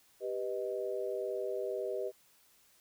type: chord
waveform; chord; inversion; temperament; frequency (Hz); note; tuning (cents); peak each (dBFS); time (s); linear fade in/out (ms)
sine; G augmented; none; equal; 392 / 493.9 / 622.3; G4 / B4 / D#5; 0 / 0 / 0; -37 / -38 / -39; 0.2-2.12; 50
effects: white hiss -66 dBFS RMS until 2.8 s